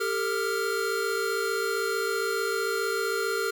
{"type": "tone cluster", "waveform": "square", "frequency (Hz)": [396, 451.4, 1401], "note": ["G4", "A4", "F6"], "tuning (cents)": [18, 44, 5], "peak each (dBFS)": -31, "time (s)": [0, 3.51], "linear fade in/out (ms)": 10, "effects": []}